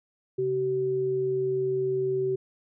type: tone pair together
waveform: sine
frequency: 135.18 / 381.3 Hz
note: C#3 / G4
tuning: -43 / -48 cents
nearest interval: octave + tritone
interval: 1795 cents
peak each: -35 / -24 dBFS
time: 0.38-2.36 s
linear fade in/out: 10 ms
effects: none